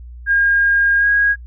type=tone with pitch glide; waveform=sine; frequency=1619 to 1643.5 Hz; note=G#6 to G#6; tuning=-45 to -19 cents; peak=-11 dBFS; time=0.26-1.36 s; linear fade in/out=50 ms; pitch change=+26 cents; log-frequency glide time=0.98-1.07 s; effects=noise-tail reverb RT60 0.1 s tail -21 dB re dry + added 60 Hz sine -32 dBFS peak until 1.46 s